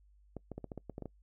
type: clicks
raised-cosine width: 2 ms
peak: -28 dBFS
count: 10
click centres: 0.367 / 0.517 / 0.58 / 0.643 / 0.718 / 0.777 / 0.897 / 0.981 / 1.023 / 1.057 s
effects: noise-tail reverb RT60 0.1 s tail -24 dB re dry + added 50 Hz sine -61 dBFS peak until 1.22 s